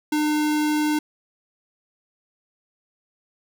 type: tone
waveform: square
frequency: 302 Hz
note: D4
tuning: 48 cents sharp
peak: -20 dBFS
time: 0.12-0.99 s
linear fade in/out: 5 ms
effects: none